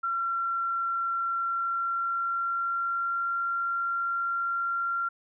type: tone with pitch glide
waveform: sine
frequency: 1364 to 1377.5 Hz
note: F6 to F6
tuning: -41 to -24 cents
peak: -26 dBFS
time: 0.03-5.09 s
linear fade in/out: 10 ms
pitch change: +17 cents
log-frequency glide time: 1.25-3.31 s
effects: none